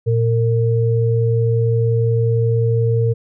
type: tone pair together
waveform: sine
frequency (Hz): 115.71 / 457.8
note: A#2 / A#4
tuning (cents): -12 / -31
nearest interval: 2 octaves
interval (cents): 2381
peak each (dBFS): -14 / -19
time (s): 0.06-3.14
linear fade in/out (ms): 20
effects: none